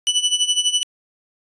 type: tone with tremolo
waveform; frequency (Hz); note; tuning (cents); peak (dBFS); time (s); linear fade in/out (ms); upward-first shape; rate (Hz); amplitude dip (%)
sawtooth; 2972; F#7; +7; -10; 0.07-0.83; 0; sine; 12; 80
effects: resampled to 22050 Hz